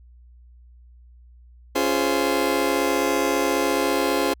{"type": "chord", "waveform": "30% pulse", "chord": "Db major seventh", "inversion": "none", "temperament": "just", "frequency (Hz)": [277.2, 346.5, 415.8, 519.7], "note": ["Db4", "F4", "Ab4", "C5"], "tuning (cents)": [0, -14, 2, -12], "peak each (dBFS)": -23, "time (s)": [1.75, 4.34], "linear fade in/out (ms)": 10, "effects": ["added 60 Hz sine -46 dBFS peak until 4.4 s"]}